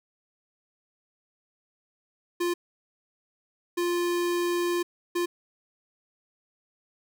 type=tone bursts at uneven times; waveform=square; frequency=349.2 Hz; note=F4; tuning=in tune; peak=-25 dBFS; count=3; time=2.4-2.54 / 3.77-4.83 / 5.15-5.26 s; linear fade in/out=10 ms; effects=none